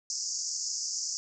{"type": "band-pass noise", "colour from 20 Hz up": "white", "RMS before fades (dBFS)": -34, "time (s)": [0.1, 1.17], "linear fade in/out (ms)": 0, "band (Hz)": [4900, 7100], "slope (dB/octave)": 96, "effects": []}